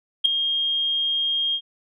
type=tone with ADSR envelope; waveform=sine; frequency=3230 Hz; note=G#7; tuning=49 cents flat; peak=-9 dBFS; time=0.24-1.61 s; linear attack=16 ms; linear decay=3 ms; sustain=-11 dB; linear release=67 ms; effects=tanh soft clip ceiling -6 dBFS